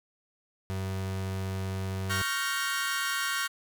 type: tone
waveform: 35% pulse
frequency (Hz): 95.3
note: G2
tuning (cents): -48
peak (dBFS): -29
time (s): 0.7-2.22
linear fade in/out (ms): 0
type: chord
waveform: sawtooth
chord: G half-diminished seventh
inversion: second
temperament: equal with one note detuned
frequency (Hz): 1108.7 / 1396.9 / 1546.4 / 1864.7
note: Db6 / F6 / G6 / Bb6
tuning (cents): 0 / 0 / -24 / 0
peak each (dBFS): -31 / -30 / -30 / -31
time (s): 2.09-3.48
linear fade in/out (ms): 20
effects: none